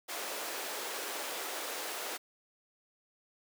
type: high-pass noise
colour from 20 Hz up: pink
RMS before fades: -39 dBFS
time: 0.08-2.18 s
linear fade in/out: 20 ms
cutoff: 380 Hz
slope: 24 dB/octave
effects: none